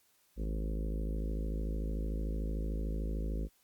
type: harmonic tone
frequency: 53.4 Hz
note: G#1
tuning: 49 cents sharp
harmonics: 1 / 3 / 4 / 5 / 6 / 7 / 8 / 9 / 10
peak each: -33 / -43 / -45 / -47 / -49 / -50 / -51 / -52 / -53 dBFS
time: 0.36-3.49 s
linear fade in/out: 50 ms
effects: white hiss -70 dBFS RMS until 3.63 s + Opus 48 kbps